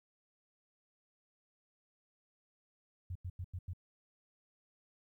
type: tone bursts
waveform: sine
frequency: 89.9 Hz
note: F#2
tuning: 49 cents flat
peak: -38 dBFS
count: 5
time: 3.1-3.734 s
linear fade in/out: 5 ms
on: 54 ms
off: 91 ms
effects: 13-bit